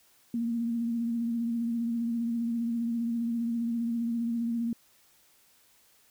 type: tone with vibrato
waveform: sine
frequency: 233.1 Hz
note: A#3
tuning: in tune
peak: -27 dBFS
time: 0.34-4.73 s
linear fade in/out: 2 ms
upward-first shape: triangle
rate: 15 Hz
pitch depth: 38 cents each way
effects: white hiss -63 dBFS RMS until 6.1 s